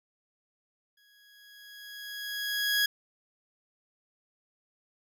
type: tone with exponential growth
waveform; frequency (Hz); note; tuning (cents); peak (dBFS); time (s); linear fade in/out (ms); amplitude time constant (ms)
20% pulse; 1661.2; G#6; 0; -18; 0.97-2.86; 5; 410
effects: none